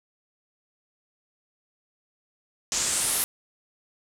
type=noise with low-pass filter sweep; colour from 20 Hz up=white; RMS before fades=-26 dBFS; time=2.72-3.24 s; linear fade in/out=0 ms; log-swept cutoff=6500 to 12000 Hz; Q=3.1; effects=none